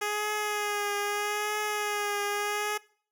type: tone with vibrato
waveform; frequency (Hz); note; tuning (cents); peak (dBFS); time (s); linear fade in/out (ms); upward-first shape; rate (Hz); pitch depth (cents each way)
10% pulse; 415.3; G#4; 0; -20; 0.01-2.78; 10; triangle; 0.79; 33
effects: noise-tail reverb RT60 0.5 s tail -22 dB re dry